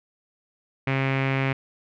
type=tone with low-pass filter; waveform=sawtooth; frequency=134.6 Hz; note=C3; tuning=49 cents sharp; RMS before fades=-24 dBFS; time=0.87-1.53 s; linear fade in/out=5 ms; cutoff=2300 Hz; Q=3.9; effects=none